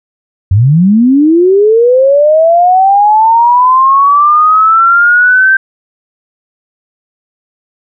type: linear sweep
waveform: sine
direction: up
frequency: 88.2 to 1568 Hz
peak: -3 dBFS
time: 0.51-5.57 s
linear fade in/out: 5 ms
effects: none